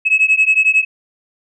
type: beating tone pair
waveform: sine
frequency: 2571 / 2582 Hz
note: E7 / E7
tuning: -44 / -37 cents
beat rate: 11 Hz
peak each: -12 dBFS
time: 0.05-0.85 s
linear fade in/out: 20 ms
effects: tanh soft clip ceiling -4 dBFS